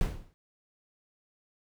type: noise with exponential decay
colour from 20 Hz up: brown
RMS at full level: -24 dBFS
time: 0.01-0.34 s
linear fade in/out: 0 ms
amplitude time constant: 71 ms
effects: none